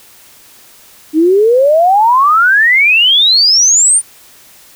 sine exponential sweep, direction up, 301.4 to 9370 Hz, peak -5 dBFS, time 1.13-4.02 s, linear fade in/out 50 ms, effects white hiss -41 dBFS RMS until 4.75 s

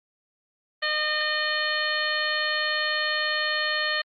harmonic tone with a mistuned harmonic, 610 Hz, D#5, 34 cents flat, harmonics 1 / 2 / 3 / 4 / 5 / 6 / 7, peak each -33 / -33 / -26 / -37 / -32 / -37 / -31 dBFS, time 0.82-4.02 s, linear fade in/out 10 ms, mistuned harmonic 6, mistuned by -16 cents, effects Opus 32 kbps

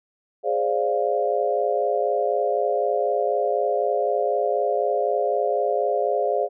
sine chord, D half-diminished seventh, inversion second, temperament equal, 415.3 / 523.3 / 587.3 / 698.5 Hz, Ab4 / C5 / D5 / F5, 0 / 0 / 0 / 0 cents, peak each -25 dBFS, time 0.43-6.49 s, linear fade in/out 50 ms, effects none

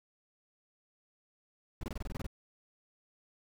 brown noise bursts, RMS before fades -37 dBFS, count 10, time 1.81-2.266 s, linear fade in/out 2 ms, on 24 ms, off 24 ms, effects none

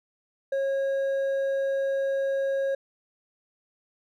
sine tone with hard clipping, 545 Hz, C#5, 29 cents flat, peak -25 dBFS, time 0.52-2.75 s, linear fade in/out 5 ms, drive 4 dB, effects none

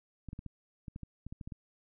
clicks, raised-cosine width 5 ms, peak -30 dBFS, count 12, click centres 0.287 / 0.331 / 0.391 / 0.463 / 0.882 / 0.961 / 1.033 / 1.266 / 1.325 / 1.412 / 1.475 / 1.522 s, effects none

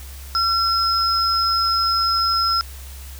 sine tone pair together, 1353 / 5116 Hz, E6 / D#8, +45 / +47 cents, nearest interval octave + major seventh, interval 2302 cents, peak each -19 dBFS, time 0.35-2.61 s, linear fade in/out 0 ms, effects added 67 Hz sine -34 dBFS peak until 3.19 s + white hiss -42 dBFS RMS until 3.19 s

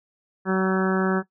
harmonic tone with a mistuned harmonic, 188.8 Hz, F#3, 35 cents sharp, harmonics 1 / 2 / 3 / 4 / 5 / 6 / 7 / 8 / 9, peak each -22 / -24 / -32 / -33 / -33 / -34 / -31 / -32 / -32 dBFS, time 0.45-1.23 s, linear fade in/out 50 ms, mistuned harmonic 8, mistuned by +17 cents, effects noise-tail reverb RT60 0.1 s tail -17 dB re dry

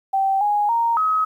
sine tone with pitch steps, 777 / 828 / 929 / 1273 Hz, G5 / G#5 / A#5 / D#6, -16 / -5 / -6 / +39 cents, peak -16 dBFS, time 0.13-1.25 s, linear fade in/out 10 ms, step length 280 ms, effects 9-bit

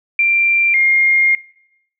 sine tone pair in turn, 2366 / 2127 Hz, D7 / C7, +12 / +28 cents, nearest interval major second, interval 184 cents, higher first, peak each -10 dBFS, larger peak neither, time 0.19-0.74 / 0.74-1.35 s, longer second, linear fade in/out 2 ms, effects noise-tail reverb RT60 0.8 s tail -21 dB re dry

